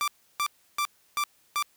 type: tone bursts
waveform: sawtooth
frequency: 1174.7 Hz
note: D6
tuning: in tune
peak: -21 dBFS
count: 5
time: 0.01-1.625 s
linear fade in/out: 0 ms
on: 67 ms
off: 320 ms
effects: white hiss -64 dBFS RMS until 1.76 s